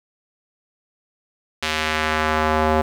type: tone with band-pass filter sweep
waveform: square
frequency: 78 Hz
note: D#2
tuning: 5 cents sharp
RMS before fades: -20 dBFS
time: 1.62-2.82 s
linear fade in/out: 10 ms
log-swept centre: 3100 to 700 Hz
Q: 1
effects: 7-bit